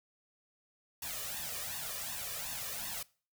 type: noise with flanger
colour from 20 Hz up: white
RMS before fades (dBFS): -40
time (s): 1.02-3.03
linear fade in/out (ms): 5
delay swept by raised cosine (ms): 1.1 to 1.72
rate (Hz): 2.7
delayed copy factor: +0.8
effects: noise-tail reverb RT60 0.4 s tail -22 dB re dry